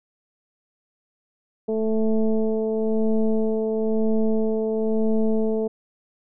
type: tone with frequency modulation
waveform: sine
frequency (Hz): 219.5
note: A3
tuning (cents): -4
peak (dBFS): -18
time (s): 1.68-5.68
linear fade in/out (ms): 10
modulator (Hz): 220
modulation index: 1.4
effects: none